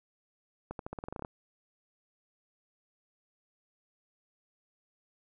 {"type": "accelerating click train", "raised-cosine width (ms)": 1, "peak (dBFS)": -24, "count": 12, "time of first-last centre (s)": [0.71, 1.249], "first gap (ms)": 82, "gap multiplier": 0.89, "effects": []}